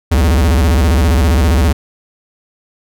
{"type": "tone with vibrato", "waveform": "square", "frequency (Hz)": 73.42, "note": "D2", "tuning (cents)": 0, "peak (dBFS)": -9, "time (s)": [0.11, 1.73], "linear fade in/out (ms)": 10, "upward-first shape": "square", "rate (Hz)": 15, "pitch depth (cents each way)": 240, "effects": []}